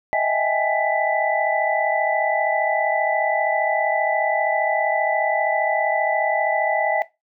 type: tone cluster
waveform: sine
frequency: 627 / 662 / 786 / 839 / 1985 Hz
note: D#5 / E5 / G5 / G#5 / B6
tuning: +13 / +7 / +4 / +17 / +8 cents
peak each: -24 dBFS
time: 0.13-7.02 s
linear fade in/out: 0 ms
effects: noise-tail reverb RT60 0.2 s tail -17 dB re dry